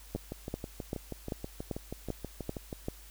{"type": "two click trains", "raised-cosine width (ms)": 2, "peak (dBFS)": [-24, -20], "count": [17, 8], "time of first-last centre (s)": [[0.16, 2.728], [0.15, 2.884]], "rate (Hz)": [6.23, 2.56], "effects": ["added 50 Hz sine -51 dBFS peak until 3.1 s", "white hiss -55 dBFS RMS until 3.1 s"]}